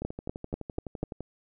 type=two click trains; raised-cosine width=2 ms; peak=-17 / -23 dBFS; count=5 / 15; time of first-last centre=0.05-1.03 / 0.02-1.206 s; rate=4.08 / 11.8 Hz; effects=none